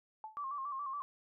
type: tone with exponential decay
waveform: sine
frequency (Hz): 870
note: A5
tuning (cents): -20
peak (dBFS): -39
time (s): 0.24-0.43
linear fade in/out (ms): 1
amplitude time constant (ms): 41
type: tone with vibrato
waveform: sine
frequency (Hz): 1113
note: C#6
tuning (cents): +7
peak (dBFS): -37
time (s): 0.37-1.02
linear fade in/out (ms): 0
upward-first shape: square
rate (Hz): 7.1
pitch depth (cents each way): 67
effects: none